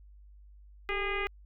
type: tone with frequency modulation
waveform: sine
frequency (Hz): 1218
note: D#6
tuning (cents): -37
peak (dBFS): -29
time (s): 0.89-1.27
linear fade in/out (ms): 0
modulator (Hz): 413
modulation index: 3.3
effects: added 50 Hz sine -51 dBFS peak until 1.45 s